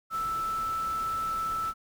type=tone in noise; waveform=sine; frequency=1320 Hz; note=E6; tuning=2 cents sharp; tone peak=-28 dBFS; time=0.1-1.74 s; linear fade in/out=50 ms; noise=pink; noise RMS=-44 dBFS; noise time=0.1-1.74 s; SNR=+13 dB; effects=none